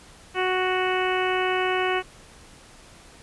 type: harmonic tone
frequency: 370 Hz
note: F#4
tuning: in tune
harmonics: 1 / 2 / 3 / 4 / 5 / 6 / 7 / 8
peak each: -25 / -28 / -30 / -31 / -32 / -33 / -33 / -34 dBFS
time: 0.34-2.03 s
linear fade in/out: 50 ms
effects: pink hiss -49 dBFS RMS until 3.22 s + resampled to 24000 Hz